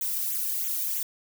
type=noise with flanger; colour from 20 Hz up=violet; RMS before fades=-29 dBFS; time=0.01-1.03 s; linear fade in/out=2 ms; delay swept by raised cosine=0.2 to 1.5 ms; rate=3.1 Hz; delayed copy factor=-0.85; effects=none